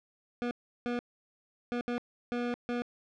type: tone bursts at uneven times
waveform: 25% pulse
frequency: 241.7 Hz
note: B3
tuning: 37 cents flat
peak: -27 dBFS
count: 6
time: 0.42-0.51 / 0.86-0.99 / 1.72-1.81 / 1.88-1.98 / 2.32-2.54 / 2.69-2.82 s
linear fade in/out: 0 ms
effects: low-pass 3000 Hz 12 dB/octave